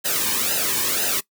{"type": "noise with flanger", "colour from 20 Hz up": "white", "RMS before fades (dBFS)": -22, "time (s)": [0.04, 1.21], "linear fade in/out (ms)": 20, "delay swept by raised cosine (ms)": [0.88, 1.52], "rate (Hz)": 2, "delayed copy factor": -0.8, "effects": ["noise-tail reverb RT60 0.1 s tail -20 dB re dry"]}